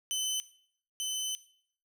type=tone pair in turn; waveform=20% pulse; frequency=3039 / 3039 Hz; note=F#7 / F#7; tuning=+46 / +46 cents; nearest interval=unison; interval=0 cents; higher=neither; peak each=-25 / -27 dBFS; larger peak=first; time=0.11-0.4 / 1-1.35 s; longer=second; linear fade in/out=0 ms; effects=noise-tail reverb RT60 0.6 s tail -17 dB re dry